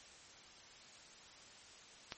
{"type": "click", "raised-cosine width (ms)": 0.2, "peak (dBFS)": -24, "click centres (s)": 2.122, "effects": ["white hiss -58 dBFS RMS until 2.17 s", "MP3 32 kbps"]}